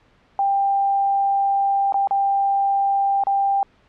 sine tone with dropouts, 792 Hz, G5, 18 cents sharp, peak -16 dBFS, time 0.39-3.63 s, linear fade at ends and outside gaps 1 ms, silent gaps 1.923-1.942 / 2.073-2.109 / 3.237-3.269 s, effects pink hiss -57 dBFS RMS until 3.88 s + low-pass 3000 Hz 12 dB/octave

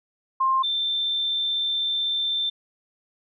sine tone pair in turn, 1057 / 3562 Hz, C6 / A7, +17 / +21 cents, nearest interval octave + major sixth, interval 2104 cents, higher second, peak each -18 / -22 dBFS, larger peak first, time 0.4-0.63 / 0.63-2.5 s, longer second, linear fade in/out 10 ms, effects none

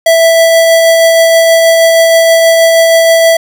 square tone with tremolo, 659.3 Hz, E5, in tune, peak -3 dBFS, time 0.06-3.37 s, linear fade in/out 5 ms, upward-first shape triangle, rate 6.3 Hz, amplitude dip 25%, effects none

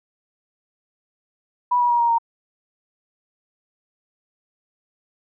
sine tone with pitch steps, 980 / 966.5 / 953.2 / 940.1 / 927.1 Hz, B5 / B5 / A#5 / A#5 / A#5, -14 / -38 / +38 / +14 / -10 cents, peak -15 dBFS, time 1.71-2.185 s, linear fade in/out 10 ms, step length 95 ms, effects none

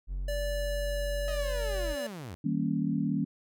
triangle tone, 46.25 Hz, F#1, in tune, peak -29 dBFS, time 0.07-1.96 s, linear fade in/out 50 ms
square tone with pitch glide, 581 to 576.7 Hz, D5 to D5, -19 to -32 cents, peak -33 dBFS, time 0.28-2.07 s, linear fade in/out 5 ms, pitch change -13 cents, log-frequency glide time 0.48-1.06 s
sawtooth linear sweep, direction down, 640 to 74.4 Hz, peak -35 dBFS, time 1.28-2.35 s, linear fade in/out 0 ms
sine chord, Eb dominant seventh, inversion none, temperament equal with one note detuned, 159.38 / 196 / 233.1 / 277.2 Hz, Eb3 / G3 / Bb3 / Db4, +42 / 0 / 0 / 0 cents, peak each -32 dBFS, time 2.44-3.25 s, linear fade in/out 10 ms
effects none

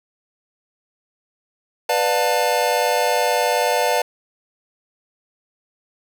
square chord, B half-diminished seventh, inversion none, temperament just, 493.9 / 592.7 / 711.2 / 889 Hz, B4 / D5 / F5 / A5, 0 / +16 / +31 / +18 cents, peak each -23 dBFS, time 1.89-4.02 s, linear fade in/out 5 ms, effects 8-bit

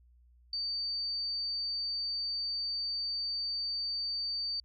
sine tone, 4600 Hz, D8, 37 cents flat, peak -32 dBFS, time 0.53-4.6 s, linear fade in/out 2 ms, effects added 60 Hz sine -59 dBFS peak until 4.64 s

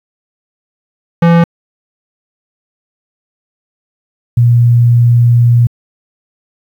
square / sine tone pair in turn, 169.1 / 119.36 Hz, E3 / A#2, +44 / +41 cents, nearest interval tritone, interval 603 cents, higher first, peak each -5 / -4 dBFS, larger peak second, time 1.22-1.44 / 4.37-5.67 s, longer second, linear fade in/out 5 ms, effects low-pass 2000 Hz 12 dB/octave + 7-bit

